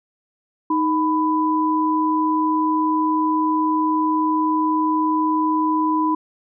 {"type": "tone pair together", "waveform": "sine", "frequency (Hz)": [312, 995.7], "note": ["D#4", "B5"], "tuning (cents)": [5, 14], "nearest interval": "octave + minor sixth", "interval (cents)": 2009, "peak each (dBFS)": -19, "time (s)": [0.7, 6.15], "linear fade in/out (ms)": 5, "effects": []}